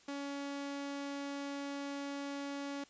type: tone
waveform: sawtooth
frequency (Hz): 281.4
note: C#4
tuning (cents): +26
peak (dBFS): -35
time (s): 0.08-2.84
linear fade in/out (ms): 5
effects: white hiss -63 dBFS RMS until 2.89 s + resampled to 16000 Hz